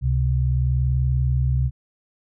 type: tone pair together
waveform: sine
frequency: 68.28 / 128.9 Hz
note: C#2 / C3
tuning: -26 / -26 cents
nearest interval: major seventh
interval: 1100 cents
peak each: -20 dBFS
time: 0.01-1.71 s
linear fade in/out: 50 ms
effects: none